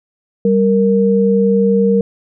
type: tone pair together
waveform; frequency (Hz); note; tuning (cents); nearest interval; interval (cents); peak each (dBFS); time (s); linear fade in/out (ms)
sine; 196 / 464.8; G3 / A#4; 0 / -5; octave + minor third; 1495; -12; 0.45-2.01; 2
effects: none